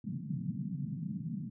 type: band-pass noise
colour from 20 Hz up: pink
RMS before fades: -38 dBFS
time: 0.04-1.5 s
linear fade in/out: 5 ms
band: 130 to 230 Hz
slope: 48 dB/octave
effects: none